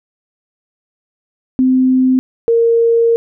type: tone pair in turn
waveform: sine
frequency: 258.1 / 462.7 Hz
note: C4 / A#4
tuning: -23 / -13 cents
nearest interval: minor seventh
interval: 1010 cents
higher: second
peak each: -8 dBFS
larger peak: neither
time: 1.59-2.19 / 2.48-3.16 s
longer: second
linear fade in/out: 0 ms
effects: none